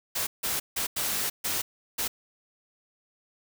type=noise bursts at uneven times; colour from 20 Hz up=white; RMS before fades=-29 dBFS; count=6; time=0.15-0.27 / 0.43-0.6 / 0.76-0.87 / 0.96-1.3 / 1.44-1.62 / 1.98-2.08 s; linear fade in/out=10 ms; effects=none